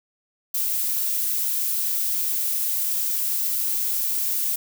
violet noise, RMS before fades -24 dBFS, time 0.54-4.56 s, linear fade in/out 5 ms, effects none

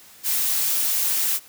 blue noise, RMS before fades -22 dBFS, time 0.23-1.4 s, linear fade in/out 50 ms, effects white hiss -48 dBFS RMS until 1.48 s + high-pass 60 Hz 12 dB/octave

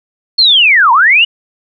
sine linear two-way sweep, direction down then up, 4376 to 895 to 2971 Hz, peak -4 dBFS, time 0.38-1.25 s, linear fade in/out 10 ms, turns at 0.92 s, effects none

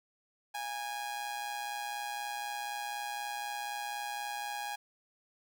sawtooth tone with amplitude modulation, 823 Hz, G#5, 16 cents flat, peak -30 dBFS, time 0.54-4.76 s, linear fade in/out 10 ms, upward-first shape sine, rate 124 Hz, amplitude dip 55%, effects none

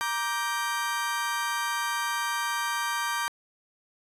35% pulse chord, G minor, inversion first, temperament just, 940.8 / 1176 / 1568 Hz, Bb5 / D6 / G6, +16 / +2 / 0 cents, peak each -30 dBFS, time 0.01-3.28 s, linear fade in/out 0 ms, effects resampled to 32000 Hz + 10-bit

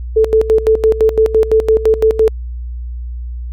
sine tone with tremolo, 440 Hz, A4, in tune, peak -6 dBFS, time 0.16-2.29 s, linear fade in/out 10 ms, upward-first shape square, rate 5.9 Hz, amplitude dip 80%, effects added 60 Hz sine -21 dBFS peak until 3.52 s

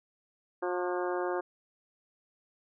harmonic tone with a mistuned harmonic, 179.2 Hz, F3, 45 cents sharp, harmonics 2 / 3 / 4 / 5 / 6 / 7 / 8 / 9, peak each -32 / -36 / -38 / -40 / -42 / -43 / -44 / -45 dBFS, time 0.62-1.41 s, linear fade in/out 10 ms, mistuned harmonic 7, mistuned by -59 cents, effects none

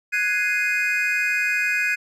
triangle chord, Ab dominant seventh, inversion third, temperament equal, 1480 / 1661.2 / 2093 / 2489 Hz, Gb6 / Ab6 / C7 / Eb7, 0 / 0 / 0 / 0 cents, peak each -26 / -23 / -26 / -21 dBFS, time 0.12-1.96 s, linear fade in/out 20 ms, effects none

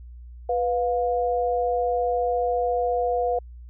sine tone pair together, 493.9 / 708.3 Hz, B4 / F5, 0 / +24 cents, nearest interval tritone, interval 624 cents, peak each -23 / -24 dBFS, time 0.49-3.39 s, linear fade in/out 5 ms, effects added 60 Hz sine -39 dBFS peak until 3.69 s

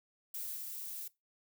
violet noise with level steps, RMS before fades -41 / -43 dBFS, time 0.34-1.08 s, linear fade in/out 5 ms, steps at 0.55 s, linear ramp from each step 20 ms, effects noise-tail reverb RT60 0.2 s tail -20 dB re dry

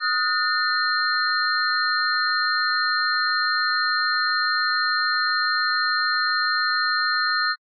sine tone cluster, 1255 / 1452 / 1799 / 4184 Hz, D#6 / F#6 / A6 / C8, +15 / -33 / +38 / -1 cents, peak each -25 dBFS, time 0-7.56 s, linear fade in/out 50 ms, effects AAC 48 kbps

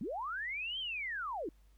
sine linear two-way sweep, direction up then down, 169.7 to 3200 to 277.2 Hz, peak -36 dBFS, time 0.01-1.49 s, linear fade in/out 2 ms, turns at 0.79 s, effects added 50 Hz sine -60 dBFS peak until 1.77 s + pink hiss -74 dBFS RMS until 1.77 s

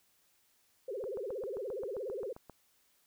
sine tone with vibrato, 452.7 Hz, A4, 49 cents sharp, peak -36 dBFS, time 0.88-2.33 s, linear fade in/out 5 ms, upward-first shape sine, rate 17 Hz, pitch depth 300 cents each way
click train, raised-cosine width 1 ms, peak -34 dBFS, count 12, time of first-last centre 1.04-2.497 s, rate 7.55 Hz
effects white hiss -71 dBFS RMS until 3.06 s

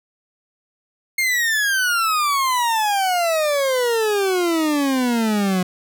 40% pulse exponential sweep, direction down, 2149 to 179.6 Hz, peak -16 dBFS, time 1.18-5.63 s, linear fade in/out 5 ms, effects none

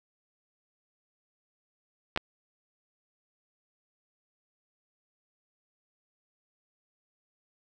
clicks, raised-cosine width 0.3 ms, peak -12 dBFS, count 2, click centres 2.162 / 2.175 s, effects none

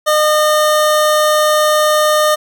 25% pulse tone, 609 Hz, D#5, 37 cents flat, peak -6 dBFS, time 0.06-2.36 s, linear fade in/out 20 ms, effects none

